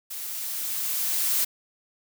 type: noise with level ramp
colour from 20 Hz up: blue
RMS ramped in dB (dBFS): -35 to -23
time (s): 0.1-1.45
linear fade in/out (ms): 10
effects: none